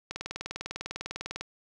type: click train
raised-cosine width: 0.2 ms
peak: -18 dBFS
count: 27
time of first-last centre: 0.11-1.41 s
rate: 20 Hz
effects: none